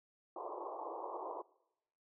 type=band-pass noise; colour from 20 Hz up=white; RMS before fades=-44 dBFS; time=0.36-1.42 s; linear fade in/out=5 ms; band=330 to 1100 Hz; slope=96 dB/octave; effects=noise-tail reverb RT60 0.9 s tail -23 dB re dry